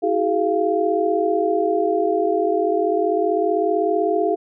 sine tone cluster, 326.9 / 382.4 / 422.7 / 693 Hz, E4 / G4 / G#4 / F5, -14 / -43 / +31 / -14 cents, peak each -24 / -22 / -21 / -22 dBFS, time 0.02-4.36 s, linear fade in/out 20 ms, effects none

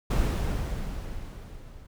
brown noise with level ramp, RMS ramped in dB -22 to -47 dBFS, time 0.1-1.87 s, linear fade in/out 10 ms, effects none

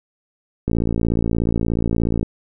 click train, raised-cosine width 3 ms, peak -7 dBFS, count 89, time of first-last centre 0.68-2.229 s, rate 56.8 Hz, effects none

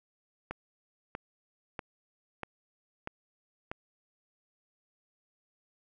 click train, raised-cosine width 0.5 ms, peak -21 dBFS, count 6, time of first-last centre 0.51-3.715 s, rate 1.56 Hz, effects none

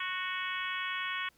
harmonic tone with a mistuned harmonic, 370 Hz, F#4, in tune, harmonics 3 / 4 / 5 / 6 / 7 / 8 / 9, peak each -39 / -40 / -39 / -40 / -42 / -44 / -43 dBFS, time 0-1.29 s, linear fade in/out 5 ms, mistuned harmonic 3, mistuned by -17 cents, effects pink hiss -67 dBFS RMS until 1.37 s

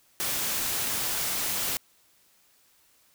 white noise, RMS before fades -29 dBFS, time 0.2-1.77 s, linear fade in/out 0 ms, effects white hiss -63 dBFS RMS until 3.14 s

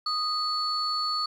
sine tone pair together, 1244.5 / 4431 Hz, D#6 / C#8, 0 / -2 cents, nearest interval octave + minor seventh, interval 2198 cents, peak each -28 / -27 dBFS, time 0.06-1.26 s, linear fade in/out 5 ms, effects tanh soft clip ceiling -18 dBFS + 10-bit

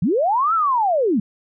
sine linear two-way sweep, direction up then down, 138.59 to 1368 to 183.7 Hz, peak -15 dBFS, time 0.02-1.2 s, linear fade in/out 5 ms, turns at 0.54 s, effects none

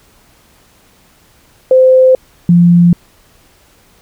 sine tone pair in turn, 517 / 173.33 Hz, C5 / F3, -21 / -13 cents, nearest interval octave + perfect fifth, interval 1892 cents, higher first, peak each -3 dBFS, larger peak neither, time 1.71-2.15 / 2.49-2.93 s, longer neither, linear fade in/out 2 ms, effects pink hiss -48 dBFS RMS until 4.01 s

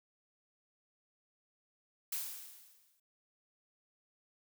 blue noise with exponential decay, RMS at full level -36 dBFS, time 2.12-3 s, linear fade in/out 5 ms, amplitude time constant 190 ms, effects none

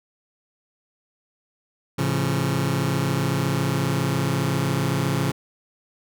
sawtooth chord, A augmented, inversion none, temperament just, 110 / 137.5 / 171.88 Hz, A2 / C#3 / E#3, 0 / -14 / -27 cents, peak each -24 / -19 / -22 dBFS, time 1.98-5.32 s, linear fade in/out 10 ms, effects none

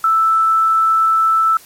sine tone, 1320 Hz, E6, 2 cents sharp, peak -10 dBFS, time 0.04-1.57 s, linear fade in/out 2 ms, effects white hiss -43 dBFS RMS until 1.65 s + MP3 64 kbps

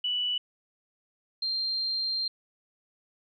sine tone pair in turn, 2960 / 4177 Hz, F#7 / C8, 0 / -4 cents, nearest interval tritone, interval 596 cents, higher second, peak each -26 / -27 dBFS, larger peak first, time 0.04-0.38 / 1.42-2.28 s, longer second, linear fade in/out 5 ms, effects none

